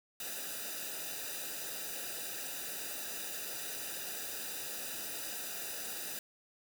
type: noise with comb filter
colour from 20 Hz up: white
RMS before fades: -41 dBFS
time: 0.2-6.19 s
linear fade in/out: 2 ms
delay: 0.92 ms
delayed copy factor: -0.85
effects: none